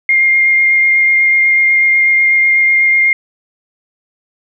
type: tone with vibrato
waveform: sine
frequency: 2120 Hz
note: C7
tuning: 22 cents sharp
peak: -7 dBFS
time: 0.09-3.13 s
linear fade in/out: 2 ms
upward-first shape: sine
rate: 8.1 Hz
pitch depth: 10 cents each way
effects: none